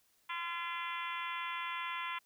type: harmonic tone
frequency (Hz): 341.9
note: F4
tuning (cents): -37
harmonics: 3 / 4 / 5 / 6 / 7 / 8 / 9 / 10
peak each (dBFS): -40 / -45 / -48 / -44 / -46 / -48 / -51 / -50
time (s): 0.29-2.19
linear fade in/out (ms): 10
effects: white hiss -72 dBFS RMS until 2.25 s